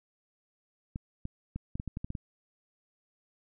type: clicks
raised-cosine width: 5 ms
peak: -23 dBFS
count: 10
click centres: 0.959 / 1.254 / 1.56 / 1.755 / 1.799 / 1.877 / 1.971 / 2.045 / 2.104 / 2.152 s
effects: none